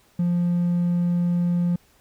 triangle tone, 174.61 Hz, F3, in tune, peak -16 dBFS, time 0.19-1.76 s, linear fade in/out 5 ms, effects tanh soft clip ceiling -13 dBFS + pink hiss -59 dBFS RMS until 2 s

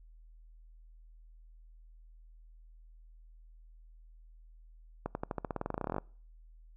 accelerating click train, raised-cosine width 1 ms, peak -20 dBFS, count 21, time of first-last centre 5.06-5.983 s, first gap 91 ms, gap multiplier 0.92, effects noise-tail reverb RT60 0.5 s tail -26 dB re dry + added 40 Hz sine -53 dBFS peak until 6.76 s

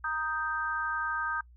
sine chord, Eb major, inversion second, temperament equal, 932.3 / 1244.5 / 1568 Hz, Bb5 / Eb6 / G6, 0 / 0 / 0 cents, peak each -37 / -33 / -32 dBFS, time 0.04-1.41 s, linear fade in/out 5 ms, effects noise-tail reverb RT60 0.1 s tail -25 dB re dry + added 60 Hz sine -52 dBFS peak until 1.56 s

